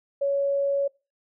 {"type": "tone", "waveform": "sine", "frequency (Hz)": 559, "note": "C#5", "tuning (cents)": 14, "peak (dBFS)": -21, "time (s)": [0.21, 0.88], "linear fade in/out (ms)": 10, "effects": ["noise-tail reverb RT60 0.3 s tail -24 dB re dry"]}